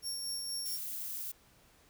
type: tone with tremolo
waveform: 25% pulse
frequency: 5510 Hz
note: F8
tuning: 24 cents flat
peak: -30 dBFS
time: 0.02-0.79 s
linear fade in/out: 50 ms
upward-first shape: sine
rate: 4.2 Hz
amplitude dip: 30%
type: noise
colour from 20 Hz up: violet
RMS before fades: -40 dBFS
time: 0.65-1.32 s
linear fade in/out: 10 ms
effects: pink hiss -64 dBFS RMS until 1.89 s